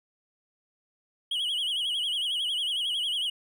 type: tone with vibrato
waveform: triangle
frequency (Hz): 3101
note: G7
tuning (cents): -19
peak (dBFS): -25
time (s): 1.31-3.3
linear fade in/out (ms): 5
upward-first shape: sine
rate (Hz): 11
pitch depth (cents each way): 130
effects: none